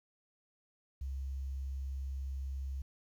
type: tone with quantisation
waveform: sine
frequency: 67.2 Hz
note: C2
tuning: 47 cents sharp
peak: -36 dBFS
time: 1.01-2.82 s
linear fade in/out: 5 ms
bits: 11
effects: none